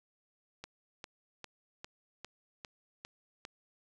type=click train; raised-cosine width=0.2 ms; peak=-26 dBFS; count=8; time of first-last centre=0.64-3.451 s; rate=2.49 Hz; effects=none